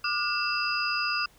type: tone cluster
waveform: sine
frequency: 1191 / 1436 / 2671 / 4918 Hz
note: D6 / F6 / E7 / D#8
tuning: +24 / +48 / +22 / -21 cents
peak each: -31 dBFS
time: 0.04-1.26 s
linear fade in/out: 5 ms
effects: pink hiss -59 dBFS RMS until 1.38 s